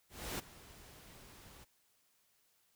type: noise with ADSR envelope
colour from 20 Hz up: pink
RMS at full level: -39 dBFS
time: 0.09-1.65 s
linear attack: 300 ms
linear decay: 13 ms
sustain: -18 dB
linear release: 18 ms
effects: white hiss -74 dBFS RMS until 2.75 s